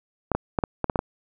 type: clicks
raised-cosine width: 1 ms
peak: -8 dBFS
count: 8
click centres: 0.317 / 0.35 / 0.588 / 0.638 / 0.843 / 0.898 / 0.958 / 0.991 s
effects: none

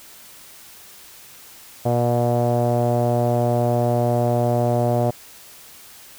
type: tone with low-pass filter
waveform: sawtooth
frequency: 120 Hz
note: B2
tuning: 49 cents flat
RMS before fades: -19 dBFS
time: 1.85-5.11 s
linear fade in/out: 10 ms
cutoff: 660 Hz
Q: 5.5
effects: white hiss -44 dBFS RMS until 6.18 s

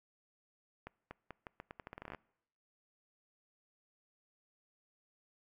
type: accelerating click train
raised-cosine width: 0.5 ms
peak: -30 dBFS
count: 17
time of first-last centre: 0.87-2.148 s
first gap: 240 ms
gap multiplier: 0.82
effects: noise-tail reverb RT60 0.8 s tail -24 dB re dry

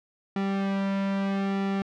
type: tone with flanger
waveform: sawtooth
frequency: 196 Hz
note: G3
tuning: in tune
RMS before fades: -27 dBFS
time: 0.36-1.82 s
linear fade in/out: 2 ms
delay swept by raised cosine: 1.9 to 2.45 ms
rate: 0.79 Hz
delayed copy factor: -1
effects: low-pass 3000 Hz 12 dB/octave

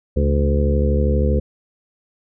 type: harmonic tone with a mistuned harmonic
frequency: 72.6 Hz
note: D2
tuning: 19 cents flat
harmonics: 1 / 2 / 3 / 4 / 5 / 6 / 7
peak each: -16 / -24 / -23 / -32 / -28 / -26 / -24 dBFS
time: 0.16-1.4 s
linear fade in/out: 10 ms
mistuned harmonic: 2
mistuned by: -56 cents
effects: none

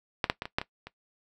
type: clicks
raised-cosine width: 0.3 ms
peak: -8 / -7 / -16 / -20 / -9 / -18 / -25 dBFS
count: 7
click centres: 0.242 / 0.299 / 0.421 / 0.455 / 0.585 / 0.615 / 0.87 s
effects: noise-tail reverb RT60 0.1 s tail -17 dB re dry

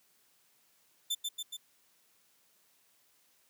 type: tone with echo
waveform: sawtooth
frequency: 3543 Hz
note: A7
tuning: 11 cents sharp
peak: -27 dBFS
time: 1.1-1.15 s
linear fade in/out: 10 ms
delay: 140 ms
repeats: 3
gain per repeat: -3 dB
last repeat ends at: 1.57 s
effects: white hiss -69 dBFS RMS until 3.49 s + high-pass 100 Hz 12 dB/octave

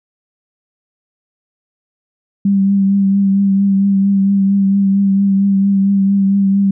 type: tone with vibrato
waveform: sine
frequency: 196.7 Hz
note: G3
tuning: 6 cents sharp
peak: -9 dBFS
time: 2.45-6.71 s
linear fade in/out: 5 ms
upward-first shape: triangle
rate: 4.4 Hz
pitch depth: 29 cents each way
effects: none

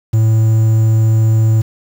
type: tone with quantisation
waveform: triangle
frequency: 110.7 Hz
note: A2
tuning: 11 cents sharp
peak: -6 dBFS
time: 0.13-1.62 s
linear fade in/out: 10 ms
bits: 6
effects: none

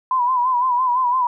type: tone with vibrato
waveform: sine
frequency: 1000 Hz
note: B5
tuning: 21 cents sharp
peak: -15 dBFS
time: 0.11-1.27 s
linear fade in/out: 2 ms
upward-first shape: sine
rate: 5.9 Hz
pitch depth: 71 cents each way
effects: none

